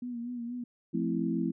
sine tone with vibrato, 240.4 Hz, B3, 46 cents flat, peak -34 dBFS, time 0.02-0.64 s, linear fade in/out 5 ms, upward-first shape sine, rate 4.2 Hz, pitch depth 51 cents each way
sine chord, F major seventh, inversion none, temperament equal, 174.61 / 220 / 261.6 / 329.6 Hz, F3 / A3 / C4 / E4, 0 / 0 / 0 / 0 cents, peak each -33 dBFS, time 0.93-1.52 s, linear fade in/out 20 ms
effects none

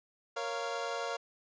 25% pulse chord, Bb minor, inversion none, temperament equal with one note detuned, 466.2 / 554.4 / 694 Hz, Bb4 / Db5 / F5, 0 / 0 / -11 cents, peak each -35 / -35 / -35 dBFS, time 0.36-1.17 s, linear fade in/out 10 ms, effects resampled to 16000 Hz

